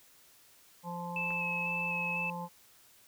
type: harmonic tone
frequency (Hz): 173.8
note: F3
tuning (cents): -8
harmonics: 1 / 3 / 5 / 6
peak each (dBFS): -40 / -45 / -40 / -46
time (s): 0.83-2.49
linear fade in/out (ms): 50
type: tone with vibrato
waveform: sine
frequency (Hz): 2604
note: E7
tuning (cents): -22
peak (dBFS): -32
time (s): 1.16-2.3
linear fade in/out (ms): 2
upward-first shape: square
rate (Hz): 2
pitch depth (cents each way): 17
type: clicks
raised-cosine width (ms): 0.5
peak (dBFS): -32 / -38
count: 2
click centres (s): 1.306 / 1.317
effects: white hiss -61 dBFS RMS until 3.07 s